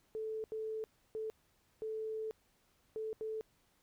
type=tone bursts at uneven times; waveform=sine; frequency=438.1 Hz; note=A4; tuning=7 cents flat; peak=-37 dBFS; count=6; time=0.15-0.44 / 0.52-0.84 / 1.15-1.3 / 1.82-2.31 / 2.96-3.13 / 3.21-3.41 s; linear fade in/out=0 ms; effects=pink hiss -73 dBFS RMS until 3.82 s